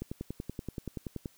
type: click train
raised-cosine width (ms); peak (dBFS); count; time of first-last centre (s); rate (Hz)
3; -23; 14; 0.02-1.258; 10.5
effects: white hiss -63 dBFS RMS until 1.37 s